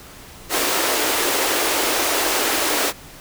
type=high-pass noise; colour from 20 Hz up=pink; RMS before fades=-20 dBFS; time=0.49-2.93 s; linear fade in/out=50 ms; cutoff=290 Hz; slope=48 dB/octave; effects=pink hiss -41 dBFS RMS until 3.2 s